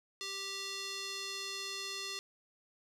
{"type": "tone with band-pass filter", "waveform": "square", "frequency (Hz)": 392, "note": "G4", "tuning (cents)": 0, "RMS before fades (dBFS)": -41, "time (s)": [0.21, 2.19], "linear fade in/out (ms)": 0, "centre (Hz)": 4500, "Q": 1.8, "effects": []}